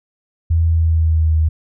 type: tone with pitch glide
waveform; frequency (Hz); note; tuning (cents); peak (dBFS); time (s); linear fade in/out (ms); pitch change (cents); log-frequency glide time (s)
sine; 82.41 to 78.96; E2 to D#2; 0 to +26; -11; 0.5-1.49; 10; -74; 0.66-1.36
effects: none